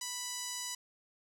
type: tone with band-pass filter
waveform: sawtooth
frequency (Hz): 987.8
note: B5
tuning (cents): 0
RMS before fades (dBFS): -40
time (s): 0.01-0.75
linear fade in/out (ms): 5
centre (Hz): 6900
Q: 1.6
effects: none